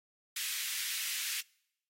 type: high-pass noise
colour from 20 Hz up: pink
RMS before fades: -37 dBFS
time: 0.36-1.41 s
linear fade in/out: 5 ms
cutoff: 2000 Hz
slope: 24 dB/octave
effects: noise-tail reverb RT60 0.8 s tail -26 dB re dry + AAC 48 kbps